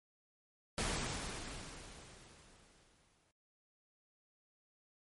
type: noise with exponential decay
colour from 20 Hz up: pink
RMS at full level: -35 dBFS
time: 0.78-3.31 s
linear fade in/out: 1 ms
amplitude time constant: 550 ms
effects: MP3 48 kbps